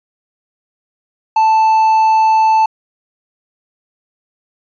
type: tone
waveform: triangle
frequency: 880 Hz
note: A5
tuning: in tune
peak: -6 dBFS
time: 1.36-2.66 s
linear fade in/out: 5 ms
effects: resampled to 16000 Hz